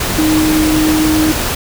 sine tone in noise, 311.1 Hz, D#4, in tune, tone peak -10 dBFS, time 0.18-1.32 s, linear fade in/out 5 ms, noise pink, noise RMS -17 dBFS, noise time 0-1.55 s, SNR +4 dB, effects none

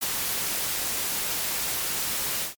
white noise with ADSR envelope, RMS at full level -25 dBFS, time 0.01-2.55 s, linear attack 22 ms, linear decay 12 ms, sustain -3 dB, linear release 130 ms, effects MP3 96 kbps

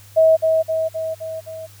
sine tone with echo, 642 Hz, E5, 46 cents flat, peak -9 dBFS, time 0.16-0.37 s, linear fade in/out 20 ms, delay 260 ms, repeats 5, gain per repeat -4 dB, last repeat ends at 1.67 s, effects added 101 Hz sine -44 dBFS peak until 1.8 s + white hiss -48 dBFS RMS until 1.8 s

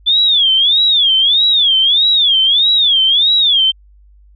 sine tone with vibrato, 3462 Hz, A7, 29 cents flat, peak -8 dBFS, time 0.06-3.72 s, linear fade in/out 20 ms, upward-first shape sine, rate 1.6 Hz, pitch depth 200 cents each way, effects added 50 Hz sine -42 dBFS peak until 4.35 s

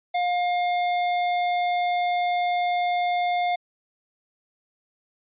square tone, 710 Hz, F5, 28 cents sharp, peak -22 dBFS, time 0.14-3.56 s, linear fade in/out 10 ms, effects resampled to 8000 Hz

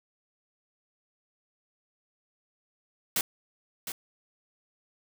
white noise with echo, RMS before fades -27 dBFS, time 3.16-3.21 s, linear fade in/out 2 ms, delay 710 ms, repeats 1, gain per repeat -9 dB, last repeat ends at 3.92 s, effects none

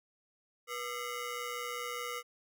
20% pulse ring-modulated tone, 847 Hz, G#5, 34 cents sharp, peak -29 dBFS, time 0.67-2.23 s, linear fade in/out 50 ms, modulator 361 Hz, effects none

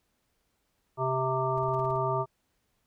harmonic tone, 130.81 Hz, C3, in tune, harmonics 1 / 3 / 5 / 7 / 9, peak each -32 / -32 / -32 / -32 / -32 dBFS, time 0.97-2.26 s, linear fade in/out 50 ms
brown noise bursts, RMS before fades -46 dBFS, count 8, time 1.57-1.97 s, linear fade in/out 5 ms, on 22 ms, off 32 ms
effects pink hiss -75 dBFS RMS until 2.86 s

